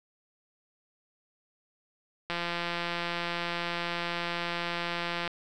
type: click train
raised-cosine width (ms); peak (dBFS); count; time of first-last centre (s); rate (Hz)
0.3; -16; 513; 2.3-5.277; 172
effects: none